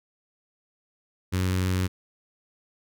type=tone with notch filter; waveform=sawtooth; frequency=92.5 Hz; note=F#2; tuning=in tune; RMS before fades=-25 dBFS; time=1.32-1.88 s; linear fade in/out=20 ms; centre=700 Hz; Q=0.99; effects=none